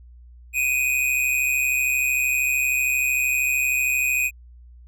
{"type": "tone with amplitude modulation", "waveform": "square", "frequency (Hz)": 2489, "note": "D#7", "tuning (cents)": 0, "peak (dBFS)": -17, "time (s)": [0.53, 4.31], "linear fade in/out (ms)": 50, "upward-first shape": "sine", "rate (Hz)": 133, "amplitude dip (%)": 65, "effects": ["added 60 Hz sine -43 dBFS peak until 4.87 s"]}